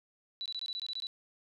sine tone bursts, 3951 Hz, B7, in tune, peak -35 dBFS, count 10, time 0.41-1.069 s, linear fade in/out 0 ms, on 47 ms, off 21 ms, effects none

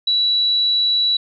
sine tone, 3929 Hz, B7, 10 cents flat, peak -14 dBFS, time 0.07-1.17 s, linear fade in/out 5 ms, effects none

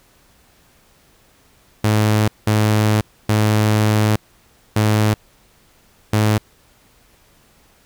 sawtooth tone bursts at uneven times, 107 Hz, A2, 48 cents flat, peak -9 dBFS, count 5, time 1.84-2.28 / 2.47-3.01 / 3.29-4.16 / 4.76-5.14 / 6.13-6.38 s, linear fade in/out 5 ms, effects pink hiss -54 dBFS RMS until 7.85 s

